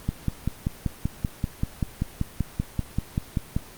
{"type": "click train", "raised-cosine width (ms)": 5, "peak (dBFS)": -11, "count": 19, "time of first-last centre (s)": [0.09, 3.565], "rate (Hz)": 5.18, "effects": ["pink hiss -45 dBFS RMS until 3.77 s", "Opus 24 kbps"]}